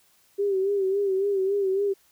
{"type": "tone with vibrato", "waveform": "sine", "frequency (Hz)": 392, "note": "G4", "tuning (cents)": 0, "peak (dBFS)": -21, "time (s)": [0.38, 1.94], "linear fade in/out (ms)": 20, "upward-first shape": "sine", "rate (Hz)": 3.6, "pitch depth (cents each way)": 65, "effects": ["white hiss -62 dBFS RMS until 2.11 s"]}